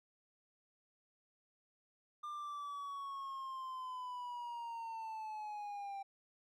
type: linear sweep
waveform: triangle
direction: down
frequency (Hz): 1200 to 784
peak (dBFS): -40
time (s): 2.23-6.03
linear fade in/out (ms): 10
effects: none